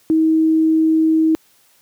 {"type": "tone", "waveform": "sine", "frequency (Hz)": 318.6, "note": "D#4", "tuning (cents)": 41, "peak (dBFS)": -11, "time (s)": [0.1, 1.35], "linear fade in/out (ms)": 0, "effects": ["white hiss -55 dBFS RMS until 1.81 s", "high-pass 80 Hz 12 dB/octave"]}